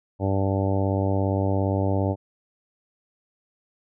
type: harmonic tone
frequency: 97.4 Hz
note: G2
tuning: 11 cents flat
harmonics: 1 / 2 / 3 / 4 / 5 / 6 / 7 / 8 / 9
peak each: -23 / -30 / -28 / -32 / -32 / -30 / -35 / -36 / -36 dBFS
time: 0.19-2.16 s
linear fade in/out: 50 ms
effects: none